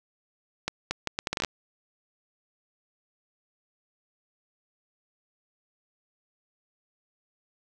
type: accelerating click train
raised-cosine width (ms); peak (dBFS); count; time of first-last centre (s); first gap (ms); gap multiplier
0.2; -10; 11; 0.68-1.447; 230; 0.71
effects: none